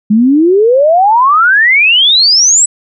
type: exponential sweep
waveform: sine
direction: up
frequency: 204 to 8020 Hz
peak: -4 dBFS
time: 0.1-2.66 s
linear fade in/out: 10 ms
effects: none